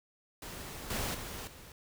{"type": "noise with level steps", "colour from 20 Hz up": "pink", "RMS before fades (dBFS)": [-44, -35, -42, -52], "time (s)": [0.42, 1.72], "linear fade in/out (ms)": 2, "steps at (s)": [0.9, 1.14, 1.47], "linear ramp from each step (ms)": 5, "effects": []}